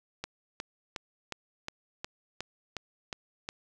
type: click train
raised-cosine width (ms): 0.2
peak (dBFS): -18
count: 10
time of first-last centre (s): 0.24-3.489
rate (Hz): 2.77
effects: none